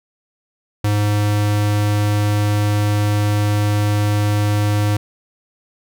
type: tone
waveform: square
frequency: 104 Hz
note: G#2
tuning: 3 cents sharp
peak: -15 dBFS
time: 0.84-4.97 s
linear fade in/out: 5 ms
effects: none